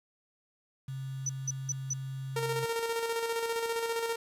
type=tone; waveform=sine; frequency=133.6 Hz; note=C3; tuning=36 cents sharp; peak=-35 dBFS; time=0.88-2.65 s; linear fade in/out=5 ms
type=tone bursts; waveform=sine; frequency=5980 Hz; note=F#8; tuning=17 cents sharp; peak=-29 dBFS; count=4; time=1.26-1.936 s; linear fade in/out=5 ms; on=34 ms; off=180 ms
type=tone with tremolo; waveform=sawtooth; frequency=460.4 Hz; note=A#4; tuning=22 cents flat; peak=-25 dBFS; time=2.36-4.16 s; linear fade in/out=5 ms; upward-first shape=square; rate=15 Hz; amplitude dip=40%
effects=resampled to 32000 Hz + 9-bit